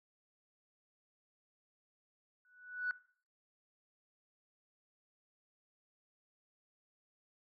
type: tone with exponential growth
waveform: sine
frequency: 1480 Hz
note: F#6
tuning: in tune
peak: -30 dBFS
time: 2.45-2.91 s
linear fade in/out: 1 ms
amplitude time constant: 100 ms
effects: noise-tail reverb RT60 0.5 s tail -20 dB re dry + tanh soft clip ceiling -27 dBFS